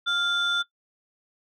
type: tone pair together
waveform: sine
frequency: 1396.9 / 3518 Hz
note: F6 / A7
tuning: 0 / -1 cents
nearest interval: octave + major third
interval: 1599 cents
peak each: -23 dBFS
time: 0.06-0.63 s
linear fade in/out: 20 ms
effects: noise-tail reverb RT60 0.1 s tail -19 dB re dry + tanh soft clip ceiling -18 dBFS